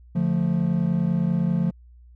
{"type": "chord", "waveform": "triangle", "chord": "D minor", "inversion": "none", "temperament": "equal with one note detuned", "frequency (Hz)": [144.56, 174.61, 220], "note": ["D3", "F3", "A3"], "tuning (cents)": [-27, 0, 0], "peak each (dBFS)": [-24, -19, -25], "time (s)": [0.15, 1.71], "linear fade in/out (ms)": 10, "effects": ["tanh soft clip ceiling -9 dBFS", "added 60 Hz sine -46 dBFS peak until 2.15 s"]}